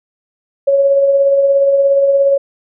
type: tone with tremolo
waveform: sine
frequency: 554.4 Hz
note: C#5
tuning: in tune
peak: -6 dBFS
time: 0.67-2.38 s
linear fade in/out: 10 ms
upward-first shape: triangle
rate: 17 Hz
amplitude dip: 40%
effects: none